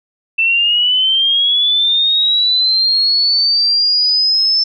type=linear sweep; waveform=sine; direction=up; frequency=2658 to 5300 Hz; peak=-10 dBFS; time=0.38-4.64 s; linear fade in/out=10 ms; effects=none